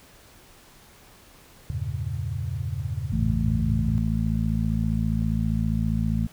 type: chord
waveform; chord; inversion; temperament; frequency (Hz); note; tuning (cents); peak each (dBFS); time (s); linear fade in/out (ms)
sine; E diminished seventh; none; equal with one note detuned; 82.41 / 98 / 114.34 / 138.59; E2 / G2 / Bb2 / Db3; 0 / 0 / -33 / 0; -32; 1.7-3.98; 0
type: harmonic tone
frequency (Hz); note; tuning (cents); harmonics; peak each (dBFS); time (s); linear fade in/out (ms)
55; A1; 0; 1 / 2 / 3 / 4; -27 / -27 / -27 / -27; 3.12-6.27; 10
type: click train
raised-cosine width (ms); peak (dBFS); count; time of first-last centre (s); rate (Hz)
2; -37; 23; 3.41-5.505; 10.5
effects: pink hiss -52 dBFS RMS until 6.32 s